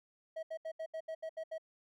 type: tone bursts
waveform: triangle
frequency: 642 Hz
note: E5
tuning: 46 cents flat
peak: -36 dBFS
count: 9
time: 0.36-1.582 s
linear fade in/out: 10 ms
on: 70 ms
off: 74 ms
effects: none